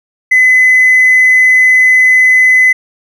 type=tone with hard clipping; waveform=sine; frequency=2021 Hz; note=B6; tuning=39 cents sharp; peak=-4 dBFS; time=0.31-2.73 s; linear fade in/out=10 ms; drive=1 dB; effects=none